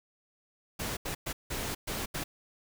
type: noise bursts at uneven times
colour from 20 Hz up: pink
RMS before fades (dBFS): -35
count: 6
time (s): 0.79-0.97 / 1.05-1.15 / 1.26-1.33 / 1.5-1.75 / 1.87-2.06 / 2.14-2.24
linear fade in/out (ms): 10
effects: none